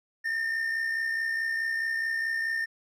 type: tone with amplitude modulation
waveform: triangle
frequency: 1813 Hz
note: A#6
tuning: 49 cents flat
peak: -23 dBFS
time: 0.24-2.66 s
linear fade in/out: 20 ms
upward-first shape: sine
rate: 64.7 Hz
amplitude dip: 45%
effects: none